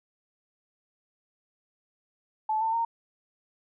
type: tone with pitch steps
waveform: sine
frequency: 868 / 894.5 / 921.7 Hz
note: A5 / A5 / A#5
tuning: -24 / +28 / -20 cents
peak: -24 dBFS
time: 2.49-2.85 s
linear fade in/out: 5 ms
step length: 120 ms
effects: none